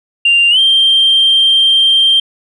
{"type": "tone with pitch glide", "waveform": "sine", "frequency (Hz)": [2787, 3165], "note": ["F7", "G7"], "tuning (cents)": [-4, 16], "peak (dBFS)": -5, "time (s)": [0.25, 2.2], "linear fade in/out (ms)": 5, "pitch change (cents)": 220, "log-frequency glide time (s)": [0.5, 0.59], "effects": ["tanh soft clip ceiling -2 dBFS"]}